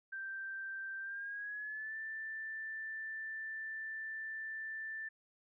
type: tone with pitch glide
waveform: sine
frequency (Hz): 1568 to 1770.2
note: G6 to A6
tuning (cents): 0 to +10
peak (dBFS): -40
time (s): 0.12-5.09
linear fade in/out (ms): 10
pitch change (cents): +210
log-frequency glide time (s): 1-1.96
effects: none